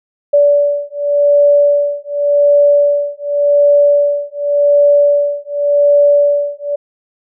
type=beating tone pair; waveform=sine; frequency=577 / 577.88 Hz; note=D5 / D5; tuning=-31 / -28 cents; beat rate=0.88 Hz; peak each=-11 dBFS; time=0.33-6.76 s; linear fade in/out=10 ms; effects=none